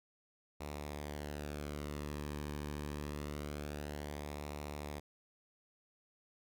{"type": "tone with flanger", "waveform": "sawtooth", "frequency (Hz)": 73.6, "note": "D2", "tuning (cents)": 4, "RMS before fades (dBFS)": -43, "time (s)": [0.6, 5], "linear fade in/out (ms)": 10, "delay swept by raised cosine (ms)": [0.63, 1.47], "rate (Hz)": 0.25, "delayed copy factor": -0.55, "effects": []}